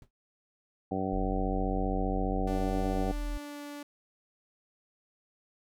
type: noise with exponential decay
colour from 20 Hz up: brown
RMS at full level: -46 dBFS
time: 0.02-0.11 s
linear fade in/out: 2 ms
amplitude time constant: 18 ms
type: harmonic tone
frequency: 95 Hz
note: F#2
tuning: 46 cents sharp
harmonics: 1 / 2 / 3 / 4 / 5 / 6 / 7 / 8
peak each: -40 / -35 / -35 / -39 / -38 / -41 / -41 / -36 dBFS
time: 0.91-3.12 s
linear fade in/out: 5 ms
type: tone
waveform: sine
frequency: 41 Hz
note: E1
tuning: 9 cents flat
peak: -31 dBFS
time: 1.12-3.38 s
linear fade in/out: 10 ms
type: tone with pitch glide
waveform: sawtooth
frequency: 293.7 to 290.2 Hz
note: D4 to D4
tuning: 0 to -21 cents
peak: -36 dBFS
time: 2.47-3.83 s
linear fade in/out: 5 ms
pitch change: -21 cents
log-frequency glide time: 3.17-3.62 s
effects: none